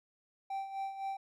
triangle tone with tremolo, 780 Hz, G5, 9 cents flat, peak -32 dBFS, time 0.5-1.17 s, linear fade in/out 5 ms, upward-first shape sine, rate 3.9 Hz, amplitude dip 65%, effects none

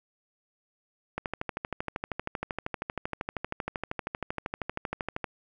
click train, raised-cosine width 0.5 ms, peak -16 dBFS, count 53, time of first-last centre 1.18-5.242 s, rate 12.8 Hz, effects none

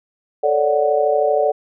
sine chord, D major seventh, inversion second, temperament equal, 440 / 554.4 / 587.3 / 740 Hz, A4 / C#5 / D5 / F#5, 0 / 0 / 0 / 0 cents, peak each -19 / -23 / -17 / -20 dBFS, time 0.43-1.52 s, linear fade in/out 10 ms, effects none

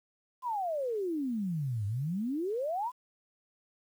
sine exponential two-way sweep, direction down then up, 1046.5 to 98 to 1046.5 Hz, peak -30 dBFS, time 0.42-2.92 s, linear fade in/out 50 ms, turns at 1.86 s, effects 10-bit

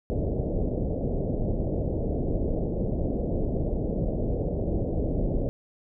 pink low-pass noise, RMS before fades -27 dBFS, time 0.1-5.49 s, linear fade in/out 0 ms, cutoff 630 Hz, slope 48 dB/octave, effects none

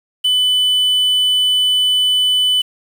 triangle tone with quantisation, 3000 Hz, F#7, 23 cents sharp, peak -10 dBFS, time 0.24-2.62 s, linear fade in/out 10 ms, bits 6, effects none

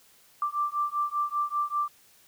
sine beating tone pair, 1174.7 / 1179.8 Hz, D6 / D6, 0 / +8 cents, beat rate 5.1 Hz, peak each -29 / -29 dBFS, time 0.42-1.88 s, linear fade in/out 2 ms, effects white hiss -59 dBFS RMS until 2.27 s

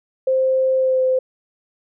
sine tone with pitch glide, 523.3 to 516.7 Hz, C5 to C5, 0 to -22 cents, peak -14 dBFS, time 0.27-1.19 s, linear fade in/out 5 ms, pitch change -22 cents, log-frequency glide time 0.77-1.02 s, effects none

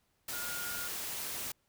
sine tone in noise, 1423 Hz, F6, 32 cents sharp, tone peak -41 dBFS, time 0.33-0.88 s, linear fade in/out 5 ms, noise white, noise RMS -39 dBFS, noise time 0.28-1.52 s, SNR -5 dB, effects pink hiss -75 dBFS RMS until 1.68 s

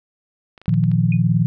clicks, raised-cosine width 0.3 ms, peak -27 dBFS, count 7, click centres 0.578 / 0.616 / 0.658 / 0.693 / 0.74 / 0.839 / 0.916 s
sine chord, Bb suspended fourth, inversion none, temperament equal, 116.54 / 155.56 / 174.61 Hz, Bb2 / Eb3 / F3, 0 / 0 / 0 cents, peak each -18 dBFS, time 0.68-1.46 s, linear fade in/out 0 ms
sine tone with exponential decay, 2469 Hz, D#7, 14 cents flat, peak -25 dBFS, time 1.12-1.22 s, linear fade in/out 2 ms, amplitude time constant 20 ms
effects none

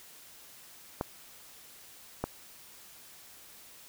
clicks, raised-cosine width 1 ms, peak -16 dBFS, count 2, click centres 1.011 / 2.24 s, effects white hiss -53 dBFS RMS until 3.88 s

